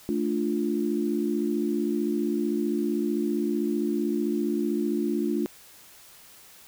sine chord, D minor, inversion second, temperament equal, 220 / 293.7 / 349.2 Hz, A3 / D4 / F4, 0 / 0 / 0 cents, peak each -28 dBFS, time 0.09-5.46 s, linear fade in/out 0 ms, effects white hiss -51 dBFS RMS until 6.67 s

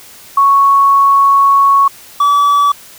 sine / triangle tone pair in turn, 1109 / 1147.4 Hz, C#6 / D6, 0 / -41 cents, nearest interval minor second, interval 59 cents, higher second, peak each -5 dBFS, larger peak neither, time 0.37-1.88 / 2.2-2.72 s, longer first, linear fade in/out 5 ms, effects white hiss -37 dBFS RMS until 2.98 s

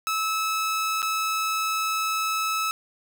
sawtooth tone with dropouts, 1300 Hz, E6, 24 cents flat, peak -20 dBFS, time 0.07-2.71 s, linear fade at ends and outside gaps 0 ms, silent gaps 1.019-1.028 s, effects none

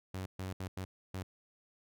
sawtooth tone bursts at uneven times, 93.9 Hz, F#2, 26 cents sharp, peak -34 dBFS, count 5, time 0.14-0.26 / 0.39-0.53 / 0.6-0.68 / 0.77-0.85 / 1.14-1.23 s, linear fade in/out 5 ms, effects none

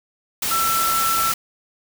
sine tone in noise, 1336 Hz, E6, 23 cents sharp, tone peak -19 dBFS, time 0.51-1.32 s, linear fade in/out 5 ms, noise white, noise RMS -23 dBFS, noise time 0.42-1.34 s, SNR +1 dB, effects none

